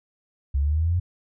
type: exponential sweep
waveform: sine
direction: up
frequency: 67.2 to 90.8 Hz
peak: -19 dBFS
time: 0.54-1 s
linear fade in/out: 10 ms
effects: none